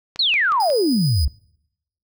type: click train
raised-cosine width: 0.2 ms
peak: -17 dBFS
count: 4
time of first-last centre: 0.16-0.702 s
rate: 5.54 Hz
type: exponential sweep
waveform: sine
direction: down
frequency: 4475 to 62.9 Hz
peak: -15 dBFS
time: 0.19-1.28 s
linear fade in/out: 5 ms
type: tone with tremolo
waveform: 40% pulse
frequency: 4978 Hz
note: D#8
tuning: in tune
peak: -24 dBFS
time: 0.6-1.25 s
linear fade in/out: 2 ms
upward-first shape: triangle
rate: 7 Hz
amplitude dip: 30%
effects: noise-tail reverb RT60 0.8 s tail -25 dB re dry